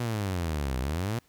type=exponential two-way sweep; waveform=sawtooth; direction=down then up; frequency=123.47 to 61.74 to 123.47 Hz; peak=-24 dBFS; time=0-1.19 s; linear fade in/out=5 ms; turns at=0.79 s; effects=pink hiss -64 dBFS RMS until 1.28 s